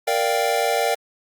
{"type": "chord", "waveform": "square", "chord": "G minor seventh", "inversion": "first", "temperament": "equal", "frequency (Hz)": [466.2, 587.3, 698.5, 784], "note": ["Bb4", "D5", "F5", "G5"], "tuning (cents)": [0, 0, 0, 0], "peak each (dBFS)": -25, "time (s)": [0.07, 0.95], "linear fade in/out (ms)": 10, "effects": ["Opus 48 kbps"]}